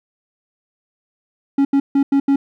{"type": "tone bursts at uneven times", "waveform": "triangle", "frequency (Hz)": 277.3, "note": "C#4", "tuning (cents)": 1, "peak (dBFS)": -9, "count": 5, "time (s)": [[1.58, 1.65], [1.73, 1.8], [1.95, 2.03], [2.12, 2.2], [2.28, 2.36]], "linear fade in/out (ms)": 5, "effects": []}